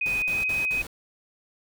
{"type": "tone with pitch glide", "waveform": "sine", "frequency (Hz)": [2499, 2519], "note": ["D#7", "D#7"], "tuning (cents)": [7, 21], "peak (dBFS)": -23, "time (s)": [0.01, 0.82], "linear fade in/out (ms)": 5, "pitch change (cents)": 14, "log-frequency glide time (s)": [0.21, 0.44]}
{"type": "noise bursts", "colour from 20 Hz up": "pink", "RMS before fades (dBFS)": -38, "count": 4, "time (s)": [0.06, 0.868], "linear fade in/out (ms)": 0, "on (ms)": 160, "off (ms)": 56}
{"effects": []}